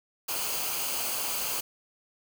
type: noise with comb filter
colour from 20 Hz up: white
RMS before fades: -31 dBFS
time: 0.28-1.61 s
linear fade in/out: 10 ms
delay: 0.54 ms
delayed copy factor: -0.55
effects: none